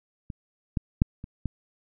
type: clicks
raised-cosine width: 5 ms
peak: -23 / -13 / -6 / -25 / -16 dBFS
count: 5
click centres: 0.302 / 0.772 / 1.019 / 1.241 / 1.457 s
effects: none